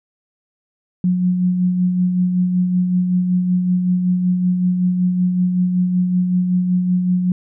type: tone with tremolo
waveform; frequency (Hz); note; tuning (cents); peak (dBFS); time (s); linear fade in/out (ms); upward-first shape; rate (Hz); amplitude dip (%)
sine; 180.9; F#3; -39; -12; 1.04-7.32; 2; sine; 5.3; 40
effects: none